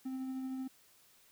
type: tone with tremolo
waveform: triangle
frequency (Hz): 261.7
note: C4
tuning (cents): 0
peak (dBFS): -34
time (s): 0.05-0.68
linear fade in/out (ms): 10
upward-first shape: sine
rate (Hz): 13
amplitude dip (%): 25
effects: white hiss -65 dBFS RMS until 1.31 s